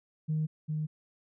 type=tone pair in turn; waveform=sine; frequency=155.4 / 153.97 Hz; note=D#3 / D#3; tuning=-2 / -18 cents; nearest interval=unison; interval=16 cents; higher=first; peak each=-26 / -29 dBFS; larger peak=first; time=0.28-0.47 / 0.68-0.87 s; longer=neither; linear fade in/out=20 ms; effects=tanh soft clip ceiling -23 dBFS